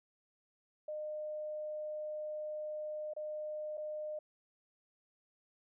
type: tone with dropouts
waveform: sine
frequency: 609 Hz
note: D#5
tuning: 37 cents flat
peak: -38 dBFS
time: 0.88-4.19 s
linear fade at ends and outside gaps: 5 ms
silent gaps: 3.136-3.164 / 3.773-3.777 s
effects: none